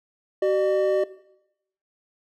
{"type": "tone pair together", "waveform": "triangle", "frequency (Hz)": [379.7, 603.2], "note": ["F#4", "D5"], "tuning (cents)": [45, 46], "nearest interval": "minor sixth", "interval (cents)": 801, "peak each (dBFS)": [-19, -20], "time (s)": [0.42, 1.04], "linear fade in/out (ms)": 5, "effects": ["noise-tail reverb RT60 0.8 s tail -17 dB re dry"]}